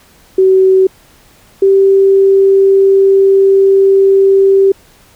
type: tone pair in turn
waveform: sine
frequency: 378.7 / 389.6 Hz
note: F#4 / G4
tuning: +40 / -11 cents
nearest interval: unison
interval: 49 cents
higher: second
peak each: -4 dBFS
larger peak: neither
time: 0.38-0.87 / 1.62-4.72 s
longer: second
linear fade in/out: 5 ms
effects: pink hiss -45 dBFS RMS until 5.15 s